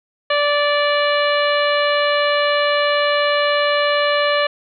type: harmonic tone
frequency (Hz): 583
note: D5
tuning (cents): -13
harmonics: 1 / 2 / 3 / 4 / 5 / 6 / 7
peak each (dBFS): -17 / -21 / -22 / -26 / -25 / -31 / -28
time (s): 0.3-4.47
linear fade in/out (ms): 5
effects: none